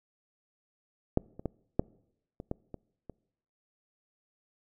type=clicks; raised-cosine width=2 ms; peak=-10 / -29 / -18 / -11 / -27 / -19 / -27 / -29 dBFS; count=8; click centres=1.174 / 1.395 / 1.457 / 1.795 / 2.401 / 2.514 / 2.743 / 3.097 s; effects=noise-tail reverb RT60 0.8 s tail -25 dB re dry